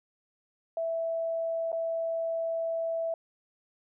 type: tone with dropouts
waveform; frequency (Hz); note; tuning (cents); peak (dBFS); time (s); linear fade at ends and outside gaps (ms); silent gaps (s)
sine; 659.3; E5; 0; -28; 0.77-3.14; 2; 1.719-1.728
effects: none